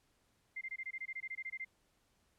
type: tone bursts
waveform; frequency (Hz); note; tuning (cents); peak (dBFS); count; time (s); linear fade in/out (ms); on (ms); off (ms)
sine; 2093; C7; 0; -39; 15; 0.56-1.649; 10; 53; 21
effects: pink hiss -75 dBFS RMS until 2.38 s + low-pass 12000 Hz 12 dB/octave

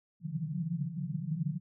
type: band-pass noise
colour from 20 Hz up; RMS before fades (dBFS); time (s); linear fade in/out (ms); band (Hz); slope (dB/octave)
pink; -35; 0.2-1.6; 50; 140 to 180; 96
effects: none

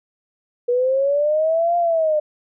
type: linear two-way sweep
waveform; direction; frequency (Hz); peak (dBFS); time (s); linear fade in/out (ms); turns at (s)
sine; up then down; 480 to 698.5 to 599; -15; 0.68-2.2; 10; 1.77
effects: none

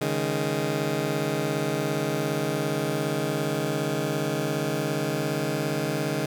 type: chord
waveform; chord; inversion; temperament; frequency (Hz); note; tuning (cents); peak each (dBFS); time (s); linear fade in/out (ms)
15% pulse; C# suspended second; none; just; 138.59 / 155.92 / 207.9; C#3 / D#3 / G#3; 0 / +4 / +2; -23 / -22 / -26; 0.01-6.26; 5
effects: none

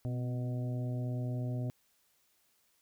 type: harmonic tone with a mistuned harmonic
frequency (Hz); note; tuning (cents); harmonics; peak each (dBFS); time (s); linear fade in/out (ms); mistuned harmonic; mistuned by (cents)
123.47; B2; 0; 1 / 2 / 3 / 4 / 5 / 6; -33 / -41 / -49 / -52 / -47 / -57; 0.05-1.7; 0; 2; +40
effects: white hiss -72 dBFS RMS until 2.81 s

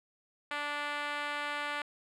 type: tone with band-pass filter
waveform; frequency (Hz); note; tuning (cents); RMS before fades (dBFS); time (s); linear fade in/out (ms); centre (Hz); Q
5% pulse; 292.3; D4; -8; -36; 0.51-1.82; 2; 1300; 0.77
effects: none

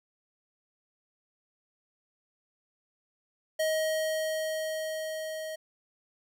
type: tone with level ramp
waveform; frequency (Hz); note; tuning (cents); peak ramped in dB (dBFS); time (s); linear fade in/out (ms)
square; 630; D#5; +21; -26 to -36; 3.59-5.56; 10
effects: none

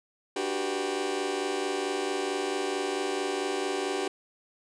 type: chord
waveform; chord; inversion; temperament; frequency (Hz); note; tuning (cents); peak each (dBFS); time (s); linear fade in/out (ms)
sawtooth; G major seventh; second; just; 294 / 367.5 / 392 / 490; D4 / F#4 / G4 / B4; +2 / -12 / 0 / -14; -32 / -30 / -27 / -33; 0.36-4.08; 5
effects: resampled to 22050 Hz

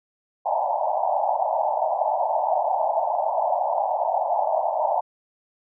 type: band-pass noise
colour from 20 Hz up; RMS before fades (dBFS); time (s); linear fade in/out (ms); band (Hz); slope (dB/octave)
pink; -23; 0.45-5.01; 10; 600 to 930; 96
effects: none

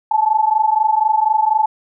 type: tone pair together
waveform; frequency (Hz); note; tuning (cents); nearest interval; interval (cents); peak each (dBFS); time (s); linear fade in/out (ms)
sine; 855.9 / 880; A5 / A5; -48 / 0; unison; 48; -15; 0.11-1.66; 5
effects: none

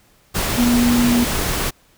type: tone in noise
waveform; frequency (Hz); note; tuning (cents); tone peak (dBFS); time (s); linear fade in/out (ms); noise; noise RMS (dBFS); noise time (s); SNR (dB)
sine; 240.8; B3; -44; -13; 0.57-1.25; 20; pink; -21; 0.34-1.71; +5
effects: pink hiss -55 dBFS RMS until 1.97 s

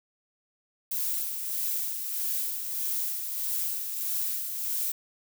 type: noise with tremolo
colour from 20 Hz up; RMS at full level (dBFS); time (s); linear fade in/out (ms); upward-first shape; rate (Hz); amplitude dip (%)
violet; -29; 0.91-4.92; 5; sine; 1.6; 45
effects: none

